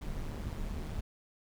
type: noise with amplitude modulation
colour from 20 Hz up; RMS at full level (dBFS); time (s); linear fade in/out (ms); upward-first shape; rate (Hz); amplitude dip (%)
brown; -35; 0.01-1.01; 10; sine; 153; 60
effects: none